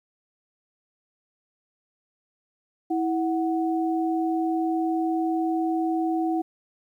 sine tone pair together, 326.1 / 740 Hz, E4 / F#5, -19 / 0 cents, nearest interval octave + major second, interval 1419 cents, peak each -23 / -28 dBFS, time 2.9-6.42 s, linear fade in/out 10 ms, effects 10-bit

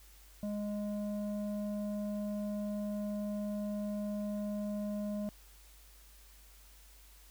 square tone with low-pass filter, 207.1 Hz, G#3, 5 cents flat, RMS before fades -37 dBFS, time 0.43-5.29 s, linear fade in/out 0 ms, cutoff 570 Hz, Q 1.8, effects added 50 Hz sine -57 dBFS peak until 7.3 s + white hiss -61 dBFS RMS until 7.3 s

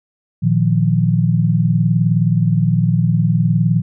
sine chord, Bb suspended fourth, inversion none, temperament just, 116.54 / 155.39 / 174.81 Hz, Bb2 / Eb3 / F3, 0 / -2 / +2 cents, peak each -16 dBFS, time 0.42-3.82 s, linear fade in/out 20 ms, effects none

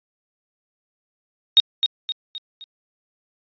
sine tone with echo, 3729 Hz, A#7, in tune, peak -8 dBFS, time 1.57-1.6 s, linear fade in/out 0 ms, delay 260 ms, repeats 4, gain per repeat -7 dB, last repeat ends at 2.64 s, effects resampled to 11025 Hz

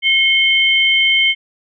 sine tone pair together, 2166 / 3110 Hz, C#7 / G7, -41 / -14 cents, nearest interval tritone, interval 627 cents, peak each -13 dBFS, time 0.02-1.35 s, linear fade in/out 50 ms, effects none

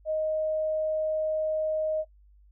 sine tone, 624 Hz, D#5, 5 cents sharp, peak -25 dBFS, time 0.05-2.05 s, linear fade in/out 50 ms, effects noise-tail reverb RT60 0.1 s tail -19 dB re dry + added 50 Hz sine -54 dBFS peak until 2.51 s

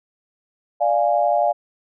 sine chord, D diminished, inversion none, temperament equal, 587.3 / 698.5 / 830.6 Hz, D5 / F5 / Ab5, 0 / 0 / 0 cents, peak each -20 / -18 / -22 dBFS, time 0.8-1.53 s, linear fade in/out 20 ms, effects none

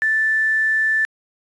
sine tone with quantisation, 1760 Hz, A6, in tune, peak -15 dBFS, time 0.02-1.05 s, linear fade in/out 0 ms, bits 7, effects resampled to 22050 Hz

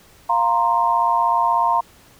sine chord, F suspended fourth, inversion none, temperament just, 698.5 / 931.3 / 1047.7 Hz, F5 / Bb5 / C6, 0 / -2 / +2 cents, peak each -22 / -17 / -20 dBFS, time 0.29-1.81 s, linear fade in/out 10 ms, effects pink hiss -50 dBFS RMS until 2.19 s

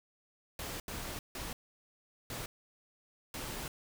pink noise bursts at uneven times, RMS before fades -41 dBFS, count 5, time 0.59-0.8 / 0.88-1.19 / 1.35-1.53 / 2.3-2.46 / 3.34-3.68 s, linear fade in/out 2 ms, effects none

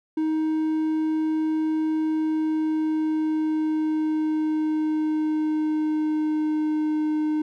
triangle tone with pitch glide, 313.8 to 306.5 Hz, D#4 to D#4, +15 to -26 cents, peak -19 dBFS, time 0.17-7.42 s, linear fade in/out 5 ms, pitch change -41 cents, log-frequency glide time 1.99-7.21 s, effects none

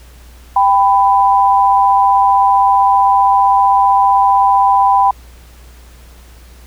sine tone pair together, 788.5 / 996 Hz, G5 / B5, +10 / +14 cents, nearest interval major third, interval 404 cents, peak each -10 dBFS, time 0.56-5.11 s, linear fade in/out 5 ms, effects added 60 Hz sine -37 dBFS peak until 6.66 s + pink hiss -45 dBFS RMS until 6.66 s

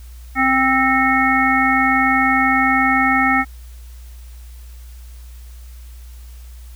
harmonic tone with a mistuned harmonic, 263 Hz, C4, 9 cents sharp, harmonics 1 / 3 / 5 / 7 / 8, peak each -19 / -19 / -19 / -19 / -19 dBFS, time 0.35-3.45 s, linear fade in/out 50 ms, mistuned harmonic 8, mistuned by +68 cents, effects added 60 Hz sine -34 dBFS peak until 6.75 s + white hiss -50 dBFS RMS until 6.75 s

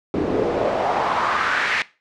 pink noise with band-pass filter sweep, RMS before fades -21 dBFS, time 0.14-1.82 s, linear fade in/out 0 ms, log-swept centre 310 to 2100 Hz, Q 2.4, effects noise-tail reverb RT60 0.3 s tail -19 dB re dry + low-pass 6000 Hz 12 dB/octave

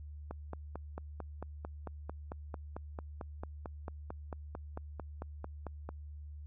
click train, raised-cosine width 1 ms, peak -27 dBFS, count 26, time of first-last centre 0.31-5.89 s, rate 4.48 Hz, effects added 74 Hz sine -44 dBFS peak until 6.46 s

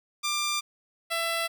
10% pulse tone pair in turn, 1190 / 667.9 Hz, D6 / E5, +22 / +23 cents, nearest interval minor seventh, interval 999 cents, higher first, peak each -18 dBFS, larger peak neither, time 0.23-0.61 / 1.1-1.48 s, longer neither, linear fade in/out 20 ms, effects none

